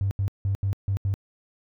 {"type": "tone bursts at uneven times", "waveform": "triangle", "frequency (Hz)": 98.2, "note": "G2", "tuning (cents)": 4, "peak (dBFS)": -18, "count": 6, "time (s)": [[0.01, 0.11], [0.19, 0.28], [0.45, 0.55], [0.63, 0.73], [0.88, 0.97], [1.05, 1.14]], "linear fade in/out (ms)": 0, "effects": ["tanh soft clip ceiling -19 dBFS"]}